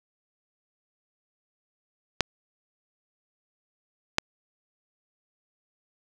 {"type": "clicks", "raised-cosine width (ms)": 0.2, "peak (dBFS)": -3, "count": 2, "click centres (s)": [2.207, 4.184], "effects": []}